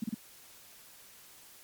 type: tone bursts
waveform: sine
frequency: 220 Hz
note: A3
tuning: in tune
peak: -29 dBFS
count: 3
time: 0.02-0.145 s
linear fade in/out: 5 ms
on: 21 ms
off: 31 ms
effects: white hiss -55 dBFS RMS until 1.63 s + MP3 96 kbps